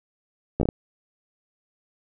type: slowing click train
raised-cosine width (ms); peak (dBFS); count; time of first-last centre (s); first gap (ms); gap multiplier
2; -9; 5; 0.6-0.689; 13; 1.37
effects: none